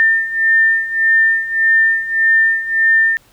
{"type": "beating tone pair", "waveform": "sine", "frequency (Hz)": [1800, 1801.7], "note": ["A6", "A6"], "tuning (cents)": [39, 41], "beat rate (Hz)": 1.7, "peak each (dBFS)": [-16, -12], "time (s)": [0, 3.17], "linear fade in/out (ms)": 0, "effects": ["pink hiss -51 dBFS RMS until 3.32 s"]}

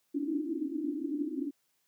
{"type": "band-pass noise", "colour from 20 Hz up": "pink", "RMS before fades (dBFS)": -34, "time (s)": [0.14, 1.51], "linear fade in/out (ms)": 10, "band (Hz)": [270, 330], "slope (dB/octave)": 96, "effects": ["white hiss -75 dBFS RMS until 1.87 s", "high-pass 80 Hz 12 dB/octave"]}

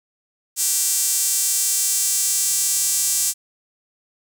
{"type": "tone with high-pass filter", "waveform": "sawtooth", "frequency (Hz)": 391.3, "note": "G4", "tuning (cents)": -3, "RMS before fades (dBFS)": -20, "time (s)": [0.56, 3.34], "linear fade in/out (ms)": 50, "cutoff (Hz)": 7500, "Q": 2, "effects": []}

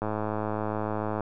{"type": "click train", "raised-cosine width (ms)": 1, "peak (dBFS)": -16, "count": 128, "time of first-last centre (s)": [0.02, 1.207], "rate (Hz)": 107, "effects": []}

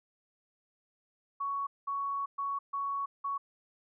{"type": "tone bursts at uneven times", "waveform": "sine", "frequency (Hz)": 1116, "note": "C#6", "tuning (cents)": 11, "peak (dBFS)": -31, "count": 5, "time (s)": [[1.4, 1.67], [1.87, 2.26], [2.38, 2.59], [2.73, 3.06], [3.24, 3.38]], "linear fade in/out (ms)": 10, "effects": []}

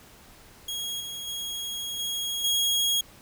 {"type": "tone with level steps", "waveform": "sawtooth", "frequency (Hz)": 3296, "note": "G#7", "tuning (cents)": -14, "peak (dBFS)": [-27, -31, -28, -25, -19], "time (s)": [0.68, 3.01], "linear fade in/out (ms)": 5, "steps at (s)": [1, 1.27, 1.99, 2.44], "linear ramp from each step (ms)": 5, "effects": ["pink hiss -52 dBFS RMS until 3.21 s"]}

